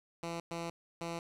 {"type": "tone bursts at uneven times", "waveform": "10% pulse", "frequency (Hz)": 168.4, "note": "E3", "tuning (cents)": 37, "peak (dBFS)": -29, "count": 3, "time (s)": [[0.23, 0.4], [0.51, 0.7], [1.01, 1.19]], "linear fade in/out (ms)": 2, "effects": ["low-pass 9000 Hz 12 dB/octave", "10-bit"]}